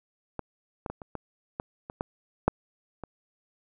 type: clicks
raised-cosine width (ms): 1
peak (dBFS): -18 / -19 / -20 / -27 / -20 / -17 / -24 / -15 / -6 / -23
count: 10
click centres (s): 0.393 / 0.862 / 0.9 / 1.018 / 1.153 / 1.599 / 1.899 / 2.009 / 2.48 / 3.037
effects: none